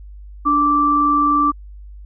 sine tone pair together, 292.2 / 1169 Hz, D4 / D6, -9 / -8 cents, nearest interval 2 octaves, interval 2401 cents, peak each -19 / -13 dBFS, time 0.45-1.52 s, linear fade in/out 20 ms, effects added 50 Hz sine -34 dBFS peak until 2.05 s

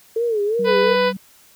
sine tone with vibrato, 439.3 Hz, A4, 3 cents flat, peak -17 dBFS, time 0.16-0.95 s, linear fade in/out 5 ms, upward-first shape sine, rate 2.8 Hz, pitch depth 140 cents each way
sine tone, 192 Hz, G3, 36 cents flat, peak -26 dBFS, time 0.59-1.17 s, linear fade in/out 5 ms
harmonic tone, 496.7 Hz, B4, 10 cents sharp, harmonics 1 / 2 / 3 / 4 / 5 / 6 / 7 / 8 / 9 / 10, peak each -16 / -22 / -26 / -28 / -30 / -32 / -33 / -34 / -35 / -36 dBFS, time 0.64-1.13 s, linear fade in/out 50 ms
effects white hiss -51 dBFS RMS until 1.55 s

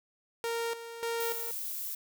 sawtooth tone with tremolo, 463.4 Hz, A#4, 10 cents flat, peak -27 dBFS, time 0.44-1.51 s, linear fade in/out 0 ms, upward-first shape square, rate 1.7 Hz, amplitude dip 70%
violet noise, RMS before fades -37 dBFS, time 1.2-1.95 s, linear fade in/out 5 ms
effects none

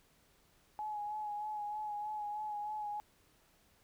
sine tone with vibrato, 841 Hz, G#5, 22 cents sharp, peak -37 dBFS, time 0.79-3 s, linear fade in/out 0 ms, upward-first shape sine, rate 3.2 Hz, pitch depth 29 cents each way, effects pink hiss -69 dBFS RMS until 3.83 s

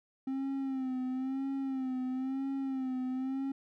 triangle tone with vibrato, 263.7 Hz, C4, 14 cents sharp, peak -30 dBFS, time 0.27-3.52 s, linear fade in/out 5 ms, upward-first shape sine, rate 1 Hz, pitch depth 56 cents each way, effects none

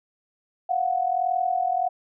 sine tone pair together, 698 / 739.5 Hz, F5 / F#5, -1 / -1 cents, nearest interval minor second, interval 100 cents, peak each -25 / -23 dBFS, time 0.69-1.89 s, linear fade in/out 10 ms, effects none

